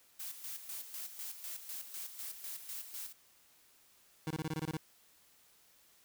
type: noise with tremolo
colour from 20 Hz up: blue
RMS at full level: -43 dBFS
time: 0.19-3.13 s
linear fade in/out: 10 ms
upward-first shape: square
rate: 4 Hz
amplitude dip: 60%
type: tone bursts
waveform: 25% pulse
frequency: 157.2 Hz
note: D#3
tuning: 18 cents sharp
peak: -31 dBFS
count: 9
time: 4.27-4.769 s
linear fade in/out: 2 ms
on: 35 ms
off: 23 ms
effects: white hiss -66 dBFS RMS until 6.04 s